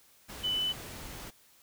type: tone in noise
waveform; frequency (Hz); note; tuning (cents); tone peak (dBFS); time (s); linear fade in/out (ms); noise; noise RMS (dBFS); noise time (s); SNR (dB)
sine; 2999; F#7; +23; -28; 0.43-0.73; 20; pink; -44; 0.28-1.31; +13
effects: white hiss -62 dBFS RMS until 1.62 s